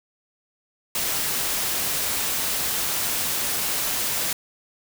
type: noise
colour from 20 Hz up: white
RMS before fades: -25 dBFS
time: 0.95-4.33 s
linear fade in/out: 2 ms
effects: none